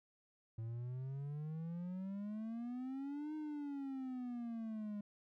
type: exponential two-way sweep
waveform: triangle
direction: up then down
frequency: 110.9 to 310 to 204.2 Hz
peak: -39 dBFS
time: 0.58-5.01 s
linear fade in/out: 5 ms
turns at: 3.35 s
effects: none